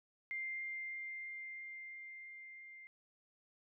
sine tone with level ramp, 2101 Hz, C7, 7 cents sharp, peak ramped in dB -38 to -52 dBFS, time 0.31-2.87 s, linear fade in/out 0 ms, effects none

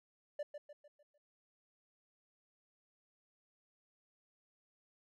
triangle tone with echo, 587.3 Hz, D5, in tune, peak -35 dBFS, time 0.39-0.43 s, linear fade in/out 5 ms, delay 150 ms, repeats 5, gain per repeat -7 dB, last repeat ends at 1.18 s, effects none

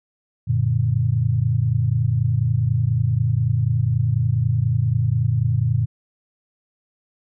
sine chord, Gb augmented, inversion none, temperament equal, 92.5 / 116.54 / 146.83 Hz, Gb2 / Bb2 / D3, 0 / 0 / 0 cents, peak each -24 / -18 / -23 dBFS, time 0.47-5.86 s, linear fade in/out 20 ms, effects none

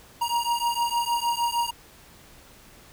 square beating tone pair, 941 / 947.5 Hz, A#5 / A#5, +16 / +28 cents, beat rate 6.5 Hz, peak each -27 dBFS, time 0.21-1.71 s, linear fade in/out 10 ms, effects pink hiss -51 dBFS RMS until 2.92 s

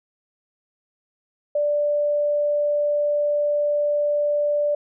sine tone, 587.3 Hz, D5, in tune, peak -18 dBFS, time 1.55-4.75 s, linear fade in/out 5 ms, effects none

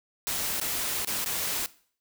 white noise with dropouts, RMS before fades -30 dBFS, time 0.27-1.66 s, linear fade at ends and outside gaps 0 ms, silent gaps 0.6-0.614 / 1.048-1.073 / 1.244-1.26 s, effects noise-tail reverb RT60 0.5 s tail -19 dB re dry

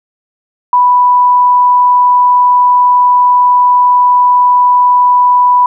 sine tone, 987.8 Hz, B5, in tune, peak -4 dBFS, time 0.73-5.66 s, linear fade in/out 2 ms, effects none

